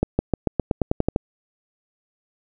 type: accelerating click train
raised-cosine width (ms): 2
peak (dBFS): -5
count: 11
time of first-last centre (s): 0.03-1.161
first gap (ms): 160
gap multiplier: 0.92
effects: none